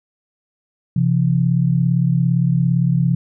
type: tone pair together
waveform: sine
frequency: 131.6 / 169.2 Hz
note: C3 / E3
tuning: +10 / +45 cents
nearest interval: major third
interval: 435 cents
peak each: -16 dBFS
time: 0.96-3.15 s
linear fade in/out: 5 ms
effects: none